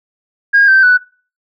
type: tone with pitch steps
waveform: sine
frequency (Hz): 1628 / 1555.4 / 1486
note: G#6 / G6 / F#6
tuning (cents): -35 / -14 / +7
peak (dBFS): -4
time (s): 0.53-0.98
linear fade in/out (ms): 20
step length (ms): 150
effects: noise-tail reverb RT60 0.4 s tail -24 dB re dry + tanh soft clip ceiling -1 dBFS